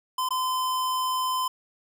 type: tone with dropouts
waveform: square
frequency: 1025 Hz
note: C6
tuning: 36 cents flat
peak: -25 dBFS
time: 0.18-1.48 s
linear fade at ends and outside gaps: 5 ms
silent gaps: 0.289-0.306 s
effects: none